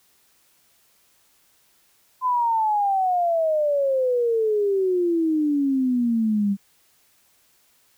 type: exponential sweep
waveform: sine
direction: down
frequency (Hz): 1027 to 195.4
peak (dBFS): -18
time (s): 2.21-6.57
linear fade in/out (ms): 50
effects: white hiss -61 dBFS RMS until 7.97 s

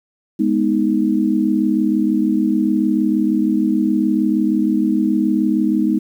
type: chord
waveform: sine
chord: G# minor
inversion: none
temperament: equal with one note detuned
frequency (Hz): 207.7 / 246.9 / 313.5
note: G#3 / B3 / D#4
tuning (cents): 0 / 0 / +13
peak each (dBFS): -18 / -19 / -17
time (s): 0.39-5.99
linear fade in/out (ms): 10
effects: 8-bit

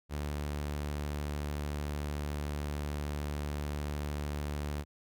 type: tone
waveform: sawtooth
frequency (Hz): 73.42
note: D2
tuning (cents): 0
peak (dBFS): -30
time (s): 0.09-4.85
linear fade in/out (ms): 50
effects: none

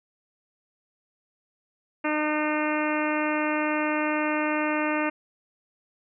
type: harmonic tone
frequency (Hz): 303.7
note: D#4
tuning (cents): -42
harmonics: 1 / 2 / 3 / 4 / 5 / 6 / 7 / 8 / 9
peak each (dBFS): -27 / -30 / -32 / -33 / -34 / -35 / -35 / -36 / -37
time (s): 2.04-5.1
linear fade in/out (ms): 10
effects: none

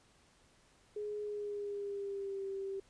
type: tone with pitch glide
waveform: sine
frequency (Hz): 418 to 390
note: G#4 to G4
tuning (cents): +11 to -9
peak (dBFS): -37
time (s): 0.96-2.8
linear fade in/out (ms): 5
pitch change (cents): -120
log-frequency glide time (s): 1.22-2.45
effects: pink hiss -67 dBFS RMS until 2.89 s + resampled to 22050 Hz

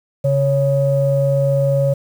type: tone pair together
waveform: sine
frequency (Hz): 138.6 / 554.4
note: C#3 / C#5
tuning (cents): 0 / 0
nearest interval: 2 octaves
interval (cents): 2400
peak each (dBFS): -15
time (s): 0.24-1.94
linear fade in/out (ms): 10
effects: tanh soft clip ceiling -5 dBFS + 7-bit

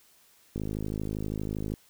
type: click train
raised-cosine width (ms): 3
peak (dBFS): -20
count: 63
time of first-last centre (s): 0.56-1.739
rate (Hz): 52.6
effects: white hiss -61 dBFS RMS until 1.89 s

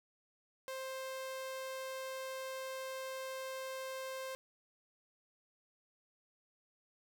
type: tone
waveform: sawtooth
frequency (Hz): 526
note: C5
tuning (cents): +9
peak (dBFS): -37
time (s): 0.68-4.35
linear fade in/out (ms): 0
effects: none

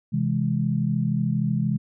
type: chord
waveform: sine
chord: C augmented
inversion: none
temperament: equal with one note detuned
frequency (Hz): 130.81 / 163.86 / 207.7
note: C3 / E3 / G#3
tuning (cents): 0 / -10 / 0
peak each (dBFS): -25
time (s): 0.12-1.78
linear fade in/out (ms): 20
effects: none

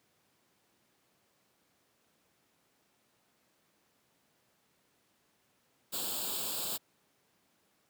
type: noise with comb filter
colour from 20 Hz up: white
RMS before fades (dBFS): -36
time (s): 5.92-6.78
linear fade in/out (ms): 20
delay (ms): 0.25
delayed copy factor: +0.85
effects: pink hiss -72 dBFS RMS until 7.89 s + high-pass 150 Hz 12 dB/octave

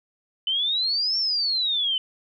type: exponential two-way sweep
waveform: sine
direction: up then down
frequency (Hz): 3017 to 5500 to 3017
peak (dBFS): -21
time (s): 0.47-1.98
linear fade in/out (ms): 2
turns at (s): 1.18
effects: none

